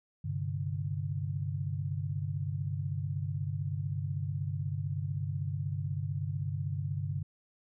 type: chord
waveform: sine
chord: G suspended fourth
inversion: none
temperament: equal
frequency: 98 / 130.81 / 146.83 Hz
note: G2 / C3 / D3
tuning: 0 / 0 / 0 cents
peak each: -35 / -38 / -35 dBFS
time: 0.24-7.23 s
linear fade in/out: 10 ms
effects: none